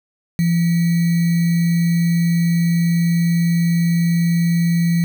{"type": "tone with sample-and-hold", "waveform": "sine", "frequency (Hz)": 169.6, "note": "E3", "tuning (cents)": 50, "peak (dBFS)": -13, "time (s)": [0.39, 5.04], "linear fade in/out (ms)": 0, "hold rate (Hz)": 2100, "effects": []}